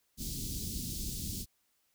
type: band-stop noise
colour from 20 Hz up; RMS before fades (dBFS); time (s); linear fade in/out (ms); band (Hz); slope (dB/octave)
pink; -38; 0.17-1.46; 50; 280 to 4200; 24
effects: white hiss -75 dBFS RMS until 1.94 s